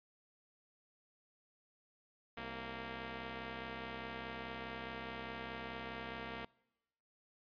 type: tone pair together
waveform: 5% pulse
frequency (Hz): 64.8 / 231.2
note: C2 / A#3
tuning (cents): -16 / -14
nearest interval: octave + minor seventh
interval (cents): 2202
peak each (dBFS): -37 / -33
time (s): 2.37-6.45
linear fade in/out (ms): 5
effects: noise-tail reverb RT60 1.0 s tail -25 dB re dry + resampled to 11025 Hz